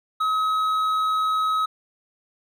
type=tone with hard clipping; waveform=sine; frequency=1276 Hz; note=D#6; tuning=43 cents sharp; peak=-21 dBFS; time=0.2-1.66 s; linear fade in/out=10 ms; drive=5 dB; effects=none

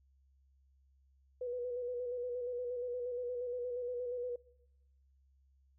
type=tone with vibrato; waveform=sine; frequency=491.4 Hz; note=B4; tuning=9 cents flat; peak=-36 dBFS; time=1.41-4.36 s; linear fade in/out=5 ms; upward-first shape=square; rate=8.5 Hz; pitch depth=30 cents each way; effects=noise-tail reverb RT60 1.0 s tail -25 dB re dry + added 67 Hz sine -66 dBFS peak until 5.78 s

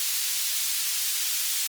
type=high-pass noise; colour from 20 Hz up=pink; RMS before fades=-27 dBFS; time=0-1.67 s; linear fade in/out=2 ms; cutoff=3800 Hz; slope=12 dB/octave; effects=Opus 32 kbps

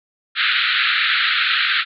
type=band-pass noise; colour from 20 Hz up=pink; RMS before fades=-18 dBFS; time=0.35-1.85 s; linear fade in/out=50 ms; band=1300 to 4200 Hz; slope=96 dB/octave; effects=none

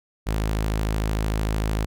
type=tone; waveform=sawtooth; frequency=53.3 Hz; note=G#1; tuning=46 cents sharp; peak=-18 dBFS; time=0.26-1.86 s; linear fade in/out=20 ms; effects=none

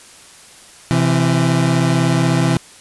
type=tone pair together; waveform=30% pulse; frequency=130 / 166.2 Hz; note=C3 / E3; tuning=-11 / +15 cents; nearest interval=major third; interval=426 cents; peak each=-13 dBFS; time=0.91-2.57 s; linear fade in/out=0 ms; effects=white hiss -42 dBFS RMS until 2.8 s + resampled to 24000 Hz

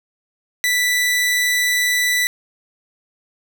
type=tone; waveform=sawtooth; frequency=1975.5 Hz; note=B6; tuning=in tune; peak=-12 dBFS; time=0.64-2.27 s; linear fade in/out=0 ms; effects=none

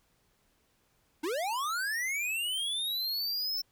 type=linear sweep; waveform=square; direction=up; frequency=285.3 to 5360 Hz; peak=-31 dBFS; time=1.23-3.62 s; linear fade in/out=10 ms; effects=pink hiss -71 dBFS RMS until 3.71 s

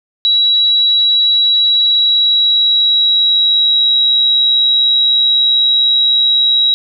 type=tone with pitch glide; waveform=sine; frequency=3897 to 3859 Hz; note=B7 to B7; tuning=-24 to -41 cents; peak=-8 dBFS; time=0.25-6.74 s; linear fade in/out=0 ms; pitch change=-17 cents; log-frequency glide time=1.63-3.92 s; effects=none

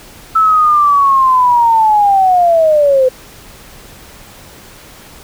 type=linear sweep; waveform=sine; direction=down; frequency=1318.5 to 505 Hz; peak=-6 dBFS; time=0.35-3.09 s; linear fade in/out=10 ms; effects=pink hiss -37 dBFS RMS until 5.23 s

